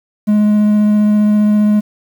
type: tone with vibrato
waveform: triangle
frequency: 210 Hz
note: G#3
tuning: 19 cents sharp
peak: -6 dBFS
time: 0.27-1.81 s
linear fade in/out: 20 ms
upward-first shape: triangle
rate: 15 Hz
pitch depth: 10 cents each way
effects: 7-bit